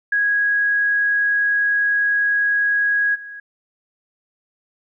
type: tone with level steps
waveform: sine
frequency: 1655 Hz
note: G#6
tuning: 6 cents flat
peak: -15 / -32 dBFS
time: 0.12-3.4 s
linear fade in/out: 5 ms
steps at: 3.14 s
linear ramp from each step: 20 ms
effects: none